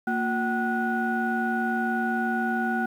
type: tone cluster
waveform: sine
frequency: 231.6 / 358.8 / 759 / 1464 Hz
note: A#3 / F4 / F#5 / F#6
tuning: -11 / +47 / +44 / -19 cents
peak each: -26 / -33 / -28 / -28 dBFS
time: 0.07-2.86 s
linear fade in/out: 5 ms
effects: tanh soft clip ceiling -16 dBFS + 9-bit